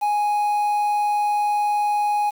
triangle tone with quantisation, 830.6 Hz, G#5, in tune, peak -16 dBFS, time 0.01-2.31 s, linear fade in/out 20 ms, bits 7, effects none

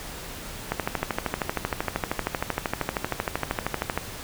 click train, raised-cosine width 0.5 ms, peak -9 dBFS, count 43, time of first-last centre 0.72-3.976 s, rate 12.9 Hz, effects pink hiss -38 dBFS RMS until 4.23 s

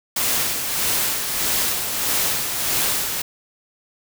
white noise with tremolo, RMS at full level -20 dBFS, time 0.16-3.22 s, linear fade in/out 5 ms, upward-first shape sine, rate 1.6 Hz, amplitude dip 45%, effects none

